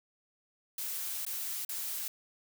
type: noise with dropouts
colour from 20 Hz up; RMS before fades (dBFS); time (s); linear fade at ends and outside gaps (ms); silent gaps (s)
blue; -37; 0.78-2.08; 2; 1.251-1.265 / 1.649-1.691
effects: none